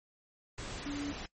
sine tone in noise, 287.1 Hz, D4, 39 cents flat, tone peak -35 dBFS, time 0.86-1.12 s, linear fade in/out 2 ms, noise pink, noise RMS -42 dBFS, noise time 0.58-1.26 s, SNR +4 dB, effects noise-tail reverb RT60 0.1 s tail -21 dB re dry + MP3 32 kbps

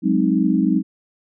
sine chord, Ab dominant seventh, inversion third, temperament equal, 185 / 207.7 / 261.6 / 311.1 Hz, Gb3 / Ab3 / C4 / Eb4, 0 / 0 / 0 / 0 cents, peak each -20 dBFS, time 0.02-0.83 s, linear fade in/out 50 ms, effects none

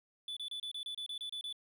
triangle tone bursts, 3475 Hz, A7, 22 cents flat, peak -37 dBFS, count 11, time 0.28-1.527 s, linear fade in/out 2 ms, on 87 ms, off 29 ms, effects none

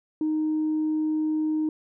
sine tone, 310.1 Hz, D#4, 6 cents flat, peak -21 dBFS, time 0.21-1.69 s, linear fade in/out 2 ms, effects tanh soft clip ceiling -19 dBFS

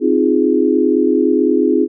sine chord, F minor seventh, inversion second, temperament equal, 261.6 / 311.1 / 349.2 / 415.3 Hz, C4 / Eb4 / F4 / Ab4, 0 / 0 / 0 / 0 cents, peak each -16 dBFS, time 0-1.88 s, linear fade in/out 50 ms, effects none

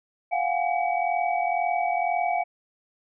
sine tone cluster, 699 / 741 / 823 / 2276 Hz, F5 / F#5 / G#5 / C#7, +1 / +2 / -16 / +45 cents, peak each -25 / -27 / -31 / -32 dBFS, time 0.31-2.44 s, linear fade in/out 20 ms, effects none

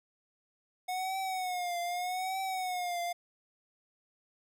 square tone with vibrato, 730 Hz, F#5, 24 cents flat, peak -33 dBFS, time 0.88-3.13 s, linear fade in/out 10 ms, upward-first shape triangle, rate 0.82 Hz, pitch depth 95 cents each way, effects none

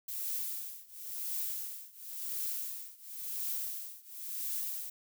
violet noise with tremolo, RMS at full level -35 dBFS, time 0.08-4.9 s, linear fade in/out 5 ms, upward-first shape triangle, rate 0.95 Hz, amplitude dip 95%, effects none

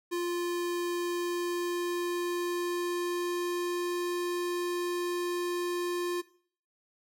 square tone with pitch glide, 349.2 to 352 Hz, F4 to F4, 0 to +14 cents, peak -30 dBFS, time 0.11-6.22 s, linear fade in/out 20 ms, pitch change +14 cents, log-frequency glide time 0.86-4.07 s, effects noise-tail reverb RT60 0.5 s tail -18 dB re dry

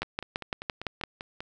two click trains, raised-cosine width 0.3 ms, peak -21 / -13 dBFS, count 8 / 7, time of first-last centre 0.03-1.405 / 0.02-1.037 s, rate 5.09 / 5.9 Hz, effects none

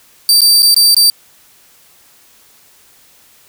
sawtooth tone with dropouts, 4655 Hz, D8, 16 cents flat, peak -3 dBFS, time 0.29-1.1 s, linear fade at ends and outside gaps 1 ms, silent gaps 0.407-0.417 / 0.622-0.629 / 0.744-0.764 / 0.946-0.966 s, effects white hiss -47 dBFS RMS until 3.48 s

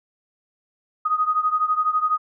sine beating tone pair, 1244.5 / 1256.5 Hz, D#6 / D#6, 0 / +17 cents, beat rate 12 Hz, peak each -20 / -23 dBFS, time 1.05-2.18 s, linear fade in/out 10 ms, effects none

